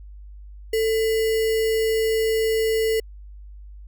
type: tone with sample-and-hold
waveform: sine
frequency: 443.6 Hz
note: A4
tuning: 14 cents sharp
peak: -18 dBFS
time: 0.73-3 s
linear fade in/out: 5 ms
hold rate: 2450 Hz
effects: added 50 Hz sine -38 dBFS peak until 3.87 s